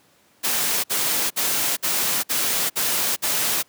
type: noise bursts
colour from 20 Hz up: white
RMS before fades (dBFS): -22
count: 7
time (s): 0.43-3.63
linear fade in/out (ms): 20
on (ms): 410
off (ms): 55
effects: pink hiss -58 dBFS RMS until 3.68 s + high-pass 150 Hz 12 dB/octave